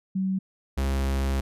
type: tone pair in turn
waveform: sine / 45% pulse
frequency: 190 / 67.43 Hz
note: F#3 / C#2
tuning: +46 / -47 cents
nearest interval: octave + tritone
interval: 1793 cents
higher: first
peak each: -23 dBFS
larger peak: neither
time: 0.15-0.39 / 0.77-1.41 s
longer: second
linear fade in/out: 10 ms
effects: resampled to 32000 Hz